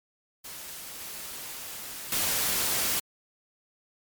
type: noise with level steps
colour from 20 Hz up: white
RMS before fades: -41 / -39 / -27 dBFS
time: 0.44-3 s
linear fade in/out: 10 ms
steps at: 1 / 2.12 s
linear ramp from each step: 2 ms
effects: MP3 96 kbps